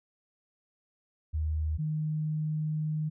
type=tone pair in turn; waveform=sine; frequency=77.78 / 154.22 Hz; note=D#2 / D#3; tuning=0 / -15 cents; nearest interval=octave; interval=1185 cents; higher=second; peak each=-27 / -28 dBFS; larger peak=first; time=1.33-1.78 / 1.78-3.1 s; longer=second; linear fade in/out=20 ms; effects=none